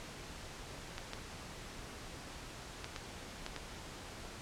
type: clicks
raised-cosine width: 0.2 ms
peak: -23 dBFS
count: 6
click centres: 0.981 / 1.134 / 2.844 / 2.962 / 3.464 / 3.563 s
effects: pink hiss -48 dBFS RMS until 4.41 s + low-pass 8000 Hz 12 dB/octave